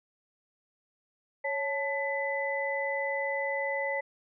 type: tone cluster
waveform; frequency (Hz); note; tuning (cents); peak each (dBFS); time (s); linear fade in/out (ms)
sine; 554 / 875 / 2003; C#5 / A5 / B6; -1 / -10 / +24; -32 / -36 / -32; 1.44-4.01; 10
effects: none